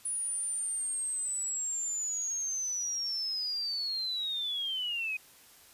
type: linear sweep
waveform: sine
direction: down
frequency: 9800 to 2489 Hz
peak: -31 dBFS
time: 0.05-5.17 s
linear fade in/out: 5 ms
effects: white hiss -57 dBFS RMS until 5.73 s + resampled to 32000 Hz